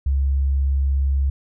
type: tone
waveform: sine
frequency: 68.4 Hz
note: C#2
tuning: 23 cents flat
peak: -16 dBFS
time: 0.06-1.3 s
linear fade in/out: 5 ms
effects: none